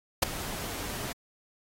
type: noise with ADSR envelope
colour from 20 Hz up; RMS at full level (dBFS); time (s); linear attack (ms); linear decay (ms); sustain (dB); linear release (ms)
pink; -19; 0.22-1.13; 10; 9; -18; 10
effects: AAC 48 kbps